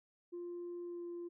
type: tone with pitch glide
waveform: sine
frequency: 349.2 to 346.2 Hz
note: F4 to F4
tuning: 0 to -15 cents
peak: -40 dBFS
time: 0.32-1.29 s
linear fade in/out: 20 ms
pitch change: -15 cents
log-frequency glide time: 0.83-1.04 s
effects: tanh soft clip ceiling -39 dBFS